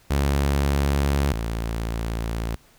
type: tone pair in turn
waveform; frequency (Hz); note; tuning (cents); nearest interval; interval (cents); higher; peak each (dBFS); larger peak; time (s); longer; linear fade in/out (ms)
sawtooth; 70.2 / 56.46; C#2 / A1; +22 / +45; major third; 377; first; -15 / -21; first; 0.1-1.33 / 1.33-2.56; neither; 10
effects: pink hiss -56 dBFS RMS until 2.78 s